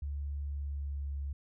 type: tone with pitch glide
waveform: sine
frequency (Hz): 71.4 to 70.25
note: D2 to C#2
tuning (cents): -48 to +24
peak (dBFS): -34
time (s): 0.02-1.33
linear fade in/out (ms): 5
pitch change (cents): -28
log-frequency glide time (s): 0.46-1.16
effects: none